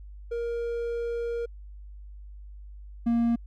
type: tone pair in turn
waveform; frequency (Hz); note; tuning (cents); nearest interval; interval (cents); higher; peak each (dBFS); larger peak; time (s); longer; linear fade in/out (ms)
triangle; 469.5 / 233.9; A#4 / A#3; +12 / +6; octave; 1206; first; -26 / -19; second; 0.31-1.46 / 3.06-3.36; first; 10
effects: added 50 Hz sine -41 dBFS peak until 3.46 s